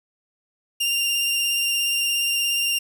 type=tone with vibrato; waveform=sawtooth; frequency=2789 Hz; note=F7; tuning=3 cents flat; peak=-17 dBFS; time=0.8-2.79 s; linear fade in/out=10 ms; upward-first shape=sine; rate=17 Hz; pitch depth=15 cents each way; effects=9-bit